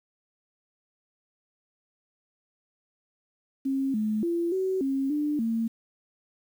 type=tone with pitch steps; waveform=sine; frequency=269.9 / 214.8 / 340.7 / 377.7 / 270.7 / 296.8 / 227 Hz; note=C#4 / A3 / F4 / F#4 / C#4 / D4 / A#3; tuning=-46 / -41 / -43 / +36 / -41 / +18 / -46 cents; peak=-24 dBFS; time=3.65-5.68 s; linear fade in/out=10 ms; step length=290 ms; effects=9-bit